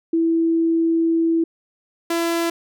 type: tone pair in turn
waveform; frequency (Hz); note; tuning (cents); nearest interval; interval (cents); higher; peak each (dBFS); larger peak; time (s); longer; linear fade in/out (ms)
sine / sawtooth; 329.6 / 336.3; E4 / E4; 0 / +35; unison; 35; second; -15; neither; 0.13-1.44 / 2.1-2.5; first; 5
effects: none